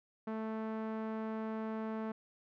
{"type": "tone with low-pass filter", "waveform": "sawtooth", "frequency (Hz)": 220, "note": "A3", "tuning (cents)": 0, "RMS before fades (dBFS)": -39, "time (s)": [0.27, 2.12], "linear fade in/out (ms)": 5, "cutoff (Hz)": 1300, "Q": 0.97, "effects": []}